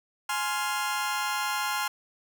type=chord; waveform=sawtooth; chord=F minor; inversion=first; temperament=just; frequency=838.1 / 1047.7 / 1396.9 Hz; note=Ab5 / C6 / F6; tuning=+16 / +2 / 0 cents; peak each=-28 dBFS; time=0.29-1.88 s; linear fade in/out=5 ms; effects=none